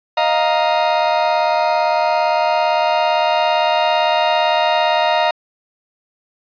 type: chord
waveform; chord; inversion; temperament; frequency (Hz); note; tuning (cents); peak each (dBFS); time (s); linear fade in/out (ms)
40% pulse; Eb suspended second; none; just; 622.3 / 700 / 933.4; Eb5 / F5 / Bb5; 0 / +4 / +2; -17; 0.17-5.31; 5
effects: resampled to 11025 Hz + 7-bit